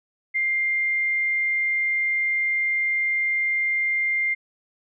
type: tone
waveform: sine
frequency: 2100 Hz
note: C7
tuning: 6 cents sharp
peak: -20 dBFS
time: 0.34-4.35 s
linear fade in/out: 20 ms
effects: none